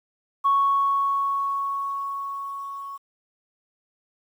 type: tone with level ramp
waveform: sine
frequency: 1108.7 Hz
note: C#6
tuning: in tune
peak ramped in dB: -15 to -33 dBFS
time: 0.44-2.98 s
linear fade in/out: 20 ms
effects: tanh soft clip ceiling -12 dBFS + 9-bit